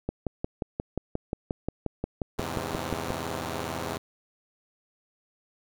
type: click train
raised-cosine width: 2 ms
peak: -15 dBFS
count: 18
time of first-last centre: 0.09-3.104 s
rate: 5.64 Hz
type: chord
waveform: 5% pulse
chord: E augmented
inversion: none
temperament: equal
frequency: 82.41 / 103.83 / 130.81 Hz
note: E2 / G#2 / B#2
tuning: 0 / 0 / 0 cents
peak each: -23 / -26 / -25 dBFS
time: 2.38-3.98 s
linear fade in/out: 10 ms
effects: none